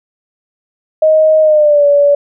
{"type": "tone with pitch glide", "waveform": "sine", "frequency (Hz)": [626, 574], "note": ["D#5", "D5"], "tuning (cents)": [10, -40], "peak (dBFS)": -5, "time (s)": [1.02, 2.15], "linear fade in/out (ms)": 5, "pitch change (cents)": -150, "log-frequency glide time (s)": [1.41, 1.86], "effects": []}